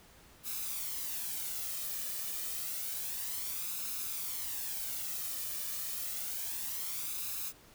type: noise with flanger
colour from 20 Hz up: blue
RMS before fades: -38 dBFS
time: 0.43-7.53 s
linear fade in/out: 50 ms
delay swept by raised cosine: 0.77 to 1.7 ms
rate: 0.29 Hz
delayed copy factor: +0.55
effects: pink hiss -59 dBFS RMS until 7.74 s